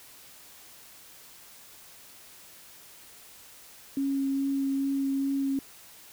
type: tone with vibrato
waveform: sine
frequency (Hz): 273.9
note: C#4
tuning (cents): -21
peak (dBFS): -25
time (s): 3.97-5.59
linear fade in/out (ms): 2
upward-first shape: sine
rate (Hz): 2.4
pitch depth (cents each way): 10
effects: white hiss -51 dBFS RMS until 6.12 s